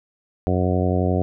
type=harmonic tone; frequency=91.2 Hz; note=F#2; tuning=24 cents flat; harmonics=1 / 2 / 3 / 4 / 5 / 6 / 7 / 8; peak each=-21 / -24 / -26 / -27 / -28 / -29 / -29 / -30 dBFS; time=0.47-1.22 s; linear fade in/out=0 ms; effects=none